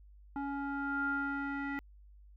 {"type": "tone with low-pass filter sweep", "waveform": "square", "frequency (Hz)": 279.8, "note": "C#4", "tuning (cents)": 16, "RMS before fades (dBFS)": -36, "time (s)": [0.36, 1.79], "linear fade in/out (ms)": 0, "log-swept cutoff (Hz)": [1100, 1800], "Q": 9.4, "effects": ["added 50 Hz sine -54 dBFS peak until 2.36 s"]}